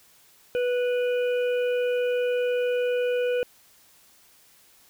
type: harmonic tone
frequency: 492.2 Hz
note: B4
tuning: 6 cents flat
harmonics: 1 / 3 / 5 / 6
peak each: -22 / -36 / -38 / -42 dBFS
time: 0.55-3.43 s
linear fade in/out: 0 ms
effects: white hiss -57 dBFS RMS until 4.89 s